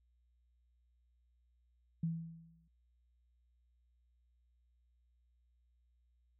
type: tone with exponential decay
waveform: sine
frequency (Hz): 164.81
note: E3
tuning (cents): 0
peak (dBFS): -31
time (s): 2.03-2.68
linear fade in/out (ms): 5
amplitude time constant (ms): 140
effects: added 60 Hz sine -70 dBFS peak until 6.39 s